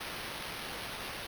violet noise with sample-and-hold, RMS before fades -41 dBFS, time 0-1.27 s, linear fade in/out 10 ms, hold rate 7350 Hz, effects none

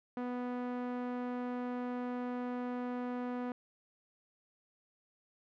sawtooth tone with low-pass filter, 246.9 Hz, B3, in tune, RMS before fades -38 dBFS, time 0.17-3.52 s, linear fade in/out 2 ms, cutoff 1400 Hz, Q 0.75, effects none

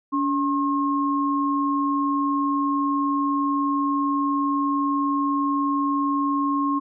sine tone pair together, 284.5 / 1074 Hz, C#4 / C6, +45 / +45 cents, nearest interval octave + major seventh, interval 2300 cents, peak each -22 / -23 dBFS, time 0.12-6.8 s, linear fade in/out 20 ms, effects none

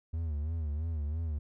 triangle tone with vibrato, 77.78 Hz, D#2, in tune, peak -29 dBFS, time 0.13-1.39 s, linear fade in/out 10 ms, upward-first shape sine, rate 3 Hz, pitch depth 120 cents each way, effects none

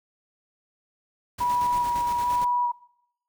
pink noise with tremolo, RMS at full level -38 dBFS, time 1.38-2.45 s, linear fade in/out 10 ms, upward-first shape square, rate 8.7 Hz, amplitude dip 45%
sine tone with vibrato, 969 Hz, B5, 33 cents flat, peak -22 dBFS, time 1.4-2.72 s, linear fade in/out 10 ms, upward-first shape square, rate 1.2 Hz, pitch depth 11 cents each way
effects noise-tail reverb RT60 0.7 s tail -19 dB re dry

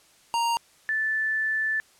square / sine tone pair in turn, 932.3 / 1755 Hz, A#5 / A6, 0 / -5 cents, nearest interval major seventh, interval 1095 cents, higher second, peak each -23 / -23 dBFS, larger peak neither, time 0.34-0.57 / 0.89-1.8 s, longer second, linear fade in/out 0 ms, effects white hiss -58 dBFS RMS until 1.99 s + low-pass 10000 Hz 12 dB/octave

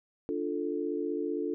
sine chord, D minor, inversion none, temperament equal, 293.7 / 349.2 / 440 Hz, D4 / F4 / A4, 0 / 0 / 0 cents, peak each -34 dBFS, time 0.29-1.54 s, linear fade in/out 0 ms, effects none

